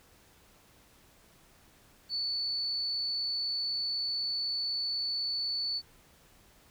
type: tone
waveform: sine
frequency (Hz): 4468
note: C#8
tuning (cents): +13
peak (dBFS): -30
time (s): 2.09-5.82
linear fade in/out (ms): 50
effects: pink hiss -61 dBFS RMS until 6.7 s